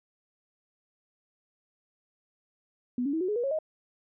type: tone with pitch steps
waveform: sine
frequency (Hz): 246.9 / 282 / 322 / 367.8 / 420.1 / 479.7 / 547.9 / 625.8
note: B3 / C#4 / E4 / F#4 / G#4 / A#4 / C#5 / D#5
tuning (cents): 0 / +30 / -41 / -10 / +20 / +50 / -20 / +10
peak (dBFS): -26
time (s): 2.98-3.588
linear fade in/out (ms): 2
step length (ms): 76
effects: none